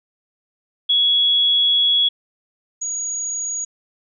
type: tone pair in turn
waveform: sine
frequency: 3355 / 6733 Hz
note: G#7 / G#8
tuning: +17 / +23 cents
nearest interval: octave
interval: 1206 cents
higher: second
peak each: -13 / -22 dBFS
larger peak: first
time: 0.89-2.09 / 2.81-3.65 s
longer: first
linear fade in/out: 10 ms
effects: none